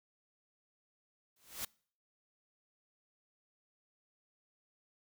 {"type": "noise with exponential growth", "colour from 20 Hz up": "white", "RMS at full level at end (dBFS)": -36, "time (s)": [1.36, 1.65], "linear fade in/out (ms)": 5, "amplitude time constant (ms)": 62, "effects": ["noise-tail reverb RT60 0.5 s tail -25 dB re dry"]}